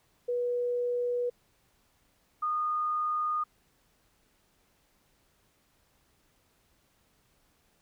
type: tone pair in turn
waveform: sine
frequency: 487 / 1227.2 Hz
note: B4 / D#6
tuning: -24 / -24 cents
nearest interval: octave + major third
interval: 1600 cents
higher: second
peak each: -27 dBFS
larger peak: neither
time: 0.28-1.3 / 2.42-3.44 s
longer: neither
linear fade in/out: 10 ms
effects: pink hiss -69 dBFS RMS until 7.81 s